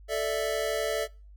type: chord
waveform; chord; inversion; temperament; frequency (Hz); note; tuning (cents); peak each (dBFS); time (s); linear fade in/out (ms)
square; A suspended fourth; none; equal; 440 / 587.3 / 659.3; A4 / D5 / E5; 0 / 0 / 0; -32; 0.08-1.08; 50
effects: noise-tail reverb RT60 0.4 s tail -25 dB re dry + added 50 Hz sine -47 dBFS peak until 1.36 s